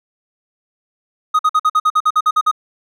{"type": "tone bursts", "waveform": "triangle", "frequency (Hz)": 1250, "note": "D#6", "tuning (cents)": 8, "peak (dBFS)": -8, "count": 12, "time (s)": [1.34, 2.514], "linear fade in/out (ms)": 10, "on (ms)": 52, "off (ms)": 50, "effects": []}